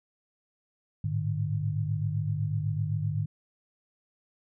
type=tone cluster; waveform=sine; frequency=103.5 / 111.4 / 150.2 Hz; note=G#2 / A2 / D3; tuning=-5 / +22 / +39 cents; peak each=-30 / -34 / -30 dBFS; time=1.04-3.26 s; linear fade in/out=5 ms; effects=none